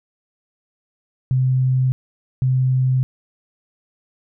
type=tone pair in turn; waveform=sine; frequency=129.4 / 129.4 Hz; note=C3 / C3; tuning=-19 / -19 cents; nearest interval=unison; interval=0 cents; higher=neither; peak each=-14 dBFS; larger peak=neither; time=1.31-1.92 / 2.42-3.03 s; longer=neither; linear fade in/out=0 ms; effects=none